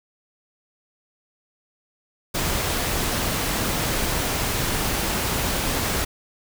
pink noise, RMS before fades -24 dBFS, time 2.34-6.05 s, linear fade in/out 10 ms, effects none

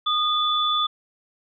sine tone pair together, 1228 / 3473 Hz, D#6 / A7, -23 / -23 cents, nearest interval octave + tritone, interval 1800 cents, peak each -22 dBFS, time 0.06-0.87 s, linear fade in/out 10 ms, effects none

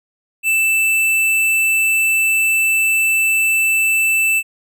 sine tone with hard clipping, 2649 Hz, E7, 8 cents sharp, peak -14 dBFS, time 0.43-4.43 s, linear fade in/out 50 ms, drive 13 dB, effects none

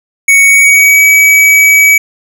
square tone with pitch glide, 2229 to 2278 Hz, C#7 to C#7, +9 to +47 cents, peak -3 dBFS, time 0.28-1.98 s, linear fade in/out 5 ms, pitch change +38 cents, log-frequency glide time 0.43-1.03 s, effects none

